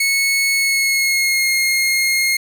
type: tone with pitch glide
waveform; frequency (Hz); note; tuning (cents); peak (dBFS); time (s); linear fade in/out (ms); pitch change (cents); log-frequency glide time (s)
sawtooth; 2200 to 2142; C#7 to C7; -14 to +40; -11; 0-2.37; 5; -46; 0.54-1.49
effects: none